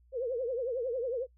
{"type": "tone with vibrato", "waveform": "sine", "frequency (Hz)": 493.9, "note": "B4", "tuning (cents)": 0, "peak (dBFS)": -30, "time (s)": [0.12, 1.27], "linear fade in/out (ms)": 50, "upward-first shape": "triangle", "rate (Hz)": 11, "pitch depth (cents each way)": 180, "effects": ["noise-tail reverb RT60 0.1 s tail -23 dB re dry", "added 60 Hz sine -60 dBFS peak until 1.37 s"]}